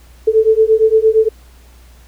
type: beating tone pair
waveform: sine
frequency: 436.2 / 444.9 Hz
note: A4 / A4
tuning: -15 / +19 cents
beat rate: 8.7 Hz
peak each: -11 dBFS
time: 0.27-1.29 s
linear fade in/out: 10 ms
effects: added 60 Hz sine -40 dBFS peak until 2.07 s + pink hiss -49 dBFS RMS until 2.07 s